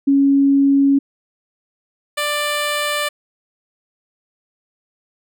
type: tone pair in turn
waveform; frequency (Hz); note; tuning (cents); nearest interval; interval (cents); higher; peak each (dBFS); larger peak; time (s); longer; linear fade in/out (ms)
sine / 10% pulse; 277.2 / 590.4; C#4 / D5; 0 / +9; octave + minor second; 1309; second; -10; neither; 0.07-0.99 / 2.17-3.09; neither; 10
effects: none